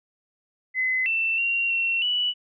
sine tone with pitch steps, 2034 / 2676 / 2755 / 2721 / 2954 Hz, C7 / E7 / F7 / F7 / F#7, -50 / +25 / -24 / -46 / -3 cents, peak -21 dBFS, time 0.74-2.34 s, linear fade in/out 50 ms, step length 320 ms, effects none

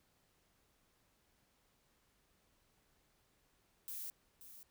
violet noise with echo, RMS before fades -45 dBFS, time 3.88-4.1 s, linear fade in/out 0 ms, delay 530 ms, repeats 1, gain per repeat -11 dB, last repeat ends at 4.63 s, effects pink hiss -75 dBFS RMS until 4.7 s

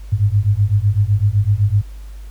sine beating tone pair, 98.6 / 106.5 Hz, G2 / G#2, +11 / +44 cents, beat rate 7.9 Hz, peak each -15 dBFS, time 0.12-1.82 s, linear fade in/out 10 ms, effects added 50 Hz sine -30 dBFS peak until 2.3 s + pink hiss -50 dBFS RMS until 2.3 s

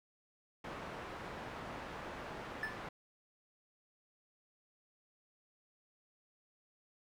white low-pass noise, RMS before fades -46 dBFS, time 0.64-2.89 s, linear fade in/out 5 ms, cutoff 1300 Hz, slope 12 dB/octave
triangle tone with exponential decay, 1748 Hz, A6, 12 cents flat, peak -31 dBFS, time 2.63-2.81 s, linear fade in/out 2 ms, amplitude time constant 39 ms
effects none

